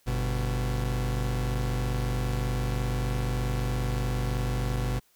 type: tone pair together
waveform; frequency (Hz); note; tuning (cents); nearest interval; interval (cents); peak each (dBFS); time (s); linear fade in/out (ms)
40% pulse; 48.97 / 123.7; G1 / B2; -1 / +3; octave + major third; 1604; -28; 0.06-5; 20
effects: white hiss -65 dBFS RMS until 5.15 s